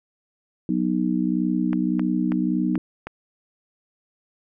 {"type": "chord", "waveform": "sine", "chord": "B major", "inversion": "second", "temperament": "just", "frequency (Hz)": [185.21, 246.9, 308.7], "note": ["F#3", "B3", "D#4"], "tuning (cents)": [2, 0, -14], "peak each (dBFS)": -24, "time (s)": [0.69, 2.78], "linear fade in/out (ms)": 2}
{"type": "clicks", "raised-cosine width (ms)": 0.5, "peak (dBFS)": -17, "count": 5, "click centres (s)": [1.731, 1.995, 2.32, 2.755, 3.07]}
{"effects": []}